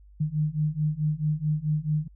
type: beating tone pair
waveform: sine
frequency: 150 / 154.6 Hz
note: D3 / D#3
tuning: +37 / -11 cents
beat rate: 4.6 Hz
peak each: -27 / -26 dBFS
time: 0.2-2.08 s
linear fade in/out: 10 ms
effects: added 50 Hz sine -49 dBFS peak until 2.15 s